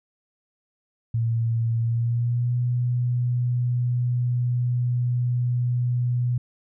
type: tone with pitch glide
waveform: sine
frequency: 115.1 to 122.65 Hz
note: A#2 to B2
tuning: -22 to -12 cents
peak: -20 dBFS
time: 1.14-6.38 s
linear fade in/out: 5 ms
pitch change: +110 cents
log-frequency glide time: 1.8-2.57 s
effects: none